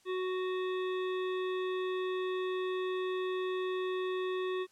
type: harmonic tone with a mistuned harmonic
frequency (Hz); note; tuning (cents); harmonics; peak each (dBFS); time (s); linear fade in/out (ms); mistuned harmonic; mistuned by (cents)
370.3; F#4; +1; 1 / 3 / 5 / 7 / 9 / 10; -32 / -42 / -46 / -49 / -51 / -52; 0.05-4.67; 50; 9; +42
effects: white hiss -67 dBFS RMS until 4.71 s + low-pass 9000 Hz 12 dB/octave